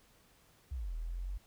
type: exponential two-way sweep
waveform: sine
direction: down then up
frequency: 73.42 to 39.66 to 47.95 Hz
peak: -36 dBFS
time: 0.71-1.38 s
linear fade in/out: 10 ms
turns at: 0.94 s
effects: pink hiss -66 dBFS RMS until 1.46 s